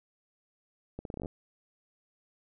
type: accelerating click train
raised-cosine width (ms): 2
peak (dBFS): -25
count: 10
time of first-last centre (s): 0.99-1.258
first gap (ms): 62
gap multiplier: 0.8
effects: none